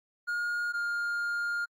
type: tone pair in turn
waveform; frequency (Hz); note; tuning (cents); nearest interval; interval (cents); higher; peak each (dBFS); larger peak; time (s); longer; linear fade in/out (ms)
triangle; 1427 / 1410.6; F6 / F6; +37 / +17; unison; 20; first; -27; neither; 0.27-0.73 / 0.73-1.66; second; 20
effects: AAC 64 kbps